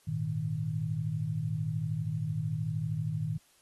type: chord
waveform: sine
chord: Ab suspended second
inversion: none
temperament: just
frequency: 103.83 / 116.8 / 155.74 Hz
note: Ab2 / Bb2 / Eb3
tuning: 0 / +4 / +2 cents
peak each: -37 / -35 / -32 dBFS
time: 0.07-3.38 s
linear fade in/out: 10 ms
effects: white hiss -65 dBFS RMS until 3.61 s + AAC 32 kbps